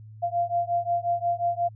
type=beating tone pair; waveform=sine; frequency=690 / 695.6 Hz; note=F5 / F5; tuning=-21 / -7 cents; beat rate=5.6 Hz; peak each=-26 dBFS; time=0.22-1.69 s; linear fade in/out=20 ms; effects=added 108 Hz sine -42 dBFS peak until 1.75 s